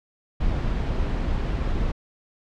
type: noise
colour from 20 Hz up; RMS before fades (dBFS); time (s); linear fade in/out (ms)
brown; -24; 0.4-1.92; 10
effects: low-pass 4000 Hz 12 dB/octave